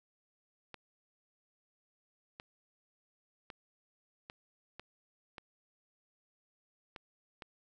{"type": "clicks", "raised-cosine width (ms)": 0.3, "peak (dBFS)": -29, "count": 8, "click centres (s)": [0.743, 2.399, 3.502, 4.299, 4.796, 5.382, 6.962, 7.422], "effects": []}